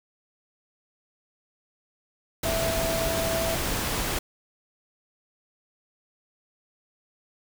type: tone in noise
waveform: sine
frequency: 659.3 Hz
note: E5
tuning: in tune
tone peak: -27 dBFS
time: 2.45-3.55 s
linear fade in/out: 5 ms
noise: pink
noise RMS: -28 dBFS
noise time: 2.43-4.19 s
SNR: -2 dB
effects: none